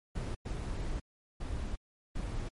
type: noise bursts at uneven times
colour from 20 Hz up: brown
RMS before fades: -36 dBFS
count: 4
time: 0.15-0.35 / 0.45-1 / 1.4-1.76 / 2.15-2.49 s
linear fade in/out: 10 ms
effects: MP3 48 kbps